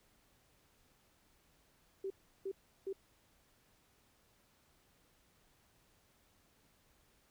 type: tone bursts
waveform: sine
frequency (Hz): 387.7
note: G4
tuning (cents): -19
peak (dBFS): -37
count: 3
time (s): 2.04-2.929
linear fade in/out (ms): 5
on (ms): 63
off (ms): 350
effects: pink hiss -71 dBFS RMS until 7.3 s